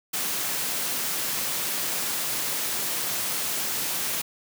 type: high-pass noise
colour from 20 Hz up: white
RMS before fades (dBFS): -28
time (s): 0.13-4.22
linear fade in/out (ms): 10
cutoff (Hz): 110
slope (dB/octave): 48
effects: none